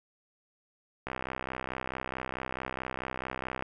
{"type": "click train", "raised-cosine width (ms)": 0.5, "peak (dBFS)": -19, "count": 166, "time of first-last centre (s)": [1.07, 3.624], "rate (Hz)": 64.6, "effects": []}